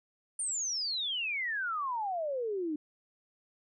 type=exponential sweep; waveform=sine; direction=down; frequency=9190 to 292.6 Hz; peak=-31 dBFS; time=0.39-2.76 s; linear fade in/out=5 ms; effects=none